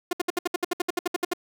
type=tone bursts; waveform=sawtooth; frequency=354.1 Hz; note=F4; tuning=24 cents sharp; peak=-18 dBFS; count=15; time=0.11-1.335 s; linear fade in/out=5 ms; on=21 ms; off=65 ms; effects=none